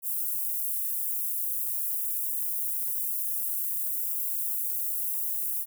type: high-pass noise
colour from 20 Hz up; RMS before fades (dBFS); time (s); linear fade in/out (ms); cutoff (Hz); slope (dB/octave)
white; -30; 0.02-5.66; 50; 11000; 24
effects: none